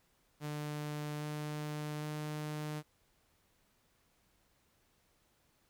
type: tone with pitch steps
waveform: sawtooth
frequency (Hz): 149.2 / 150.32 / 151.46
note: D3 / D3 / D#3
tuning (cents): +28 / +41 / -46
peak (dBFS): -34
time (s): 0.4-2.83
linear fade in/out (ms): 50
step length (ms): 810
effects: pink hiss -73 dBFS RMS until 5.69 s